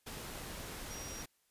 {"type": "tone in noise", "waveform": "sine", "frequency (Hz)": 5700, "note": "F8", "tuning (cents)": 34, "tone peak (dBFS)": -47, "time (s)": [0.9, 1.23], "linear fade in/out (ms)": 10, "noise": "pink", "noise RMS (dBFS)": -45, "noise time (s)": [0.06, 1.26], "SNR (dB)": -5, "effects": ["white hiss -75 dBFS RMS until 1.5 s", "resampled to 32000 Hz"]}